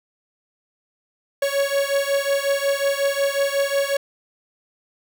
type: beating tone pair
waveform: 45% pulse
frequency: 554.4 / 559.9 Hz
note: C#5 / C#5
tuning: 0 / +17 cents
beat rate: 5.5 Hz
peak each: -22 dBFS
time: 1.42-3.97 s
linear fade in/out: 5 ms
effects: none